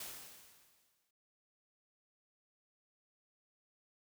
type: noise with exponential decay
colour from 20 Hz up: white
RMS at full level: -44 dBFS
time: 0-1.11 s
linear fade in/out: 5 ms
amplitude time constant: 240 ms
effects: none